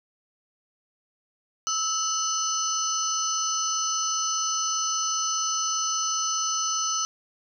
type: tone cluster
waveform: sine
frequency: 1303 / 2966 / 4305 / 5210 / 6080 Hz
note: E6 / F#7 / C8 / E8 / F#8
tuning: -20 / +4 / +49 / -21 / +46 cents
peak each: -29 / -34 / -35 / -34 / -27 dBFS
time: 1.67-7.05 s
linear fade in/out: 0 ms
effects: none